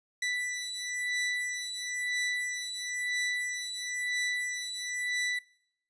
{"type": "beating tone pair", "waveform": "sawtooth", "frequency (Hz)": [1975.5, 1976.5], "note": ["B6", "B6"], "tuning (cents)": [0, 1], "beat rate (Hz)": 1, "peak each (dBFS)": -31, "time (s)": [0.22, 5.39], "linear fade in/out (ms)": 5, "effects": ["noise-tail reverb RT60 0.7 s tail -22 dB re dry", "resampled to 22050 Hz"]}